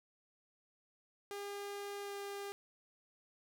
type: tone with pitch glide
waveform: sawtooth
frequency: 403.9 to 401.3 Hz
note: G#4 to G4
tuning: -48 to +41 cents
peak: -38 dBFS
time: 1.31-2.52 s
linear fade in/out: 0 ms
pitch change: -11 cents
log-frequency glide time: 2.02-2.14 s
effects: none